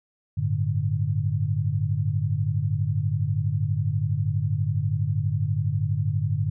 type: chord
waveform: sine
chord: G suspended second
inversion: none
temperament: just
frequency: 98 / 110.25 / 147 Hz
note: G2 / A2 / D3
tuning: 0 / +4 / +2 cents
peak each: -26 dBFS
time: 0.37-6.5 s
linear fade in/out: 10 ms
effects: none